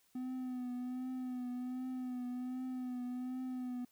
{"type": "tone with vibrato", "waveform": "triangle", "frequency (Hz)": 251.9, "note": "B3", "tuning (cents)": 34, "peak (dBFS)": -36, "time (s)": [0.15, 3.85], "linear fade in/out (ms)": 5, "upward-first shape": "triangle", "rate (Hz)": 1.3, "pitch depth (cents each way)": 40, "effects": ["white hiss -72 dBFS RMS until 3.91 s"]}